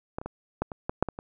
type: clicks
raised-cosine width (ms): 1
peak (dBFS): -17 / -24 / -20 / -12 / -22 / -14 / -7 / -17 / -23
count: 9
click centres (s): 0.185 / 0.215 / 0.26 / 0.62 / 0.718 / 0.895 / 1.026 / 1.087 / 1.189
effects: none